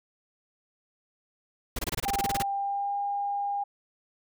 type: noise bursts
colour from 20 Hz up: pink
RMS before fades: -30 dBFS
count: 13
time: 1.76-2.425 s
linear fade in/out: 5 ms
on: 29 ms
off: 24 ms
type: tone with pitch glide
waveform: sine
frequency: 795 to 807 Hz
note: G5 to G#5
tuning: +24 to -50 cents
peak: -27 dBFS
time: 2.05-3.64 s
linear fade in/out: 10 ms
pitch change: +26 cents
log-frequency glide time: 2.54-2.97 s
effects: none